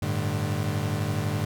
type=chord; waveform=35% pulse; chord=G suspended second; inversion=none; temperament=equal with one note detuned; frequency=98 / 110 / 149.4 Hz; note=G2 / A2 / D3; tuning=0 / 0 / +30 cents; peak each=-28 dBFS; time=0.02-1.45 s; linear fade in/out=5 ms; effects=none